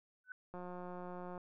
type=tone with exponential growth; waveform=sine; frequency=1500 Hz; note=F#6; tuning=23 cents sharp; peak=-40 dBFS; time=0.24-0.32 s; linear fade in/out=2 ms; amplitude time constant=16 ms
type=click train; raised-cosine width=1 ms; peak=-34 dBFS; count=151; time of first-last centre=0.54-1.378 s; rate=179 Hz
effects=none